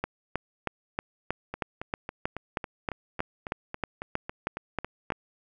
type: two click trains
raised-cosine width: 0.5 ms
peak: -13 / -19 dBFS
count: 17 / 14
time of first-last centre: 0.04-5.103 / 1.54-5.121 s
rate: 3.16 / 3.63 Hz
effects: none